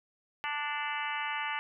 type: harmonic tone with a mistuned harmonic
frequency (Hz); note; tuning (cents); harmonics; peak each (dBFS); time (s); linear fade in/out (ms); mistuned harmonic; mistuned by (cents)
294; D4; +2; 3 / 4 / 5 / 6 / 7 / 8 / 9 / 10; -37 / -40 / -41 / -40 / -39 / -43 / -42 / -43; 0.44-1.59; 0; 8; -31
effects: none